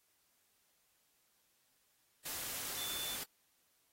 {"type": "tone in noise", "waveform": "sine", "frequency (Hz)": 3520, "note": "A7", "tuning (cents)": 0, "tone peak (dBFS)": -42, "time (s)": [2.77, 3.16], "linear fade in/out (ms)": 10, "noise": "white", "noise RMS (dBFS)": -42, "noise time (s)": [2.25, 3.24], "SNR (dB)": -3, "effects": ["white hiss -75 dBFS RMS until 3.92 s", "AAC 48 kbps"]}